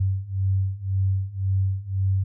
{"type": "beating tone pair", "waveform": "sine", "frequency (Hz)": [95, 96.9], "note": ["F#2", "G2"], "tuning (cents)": [46, -20], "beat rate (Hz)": 1.9, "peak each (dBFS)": [-25, -23], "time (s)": [0, 2.24], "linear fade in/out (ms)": 10, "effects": []}